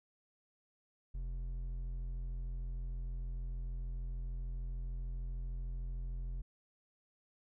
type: tone with hard clipping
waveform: sine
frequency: 43.3 Hz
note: F1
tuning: 14 cents flat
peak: -39 dBFS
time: 1.14-6.42 s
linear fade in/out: 10 ms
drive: 6 dB
effects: none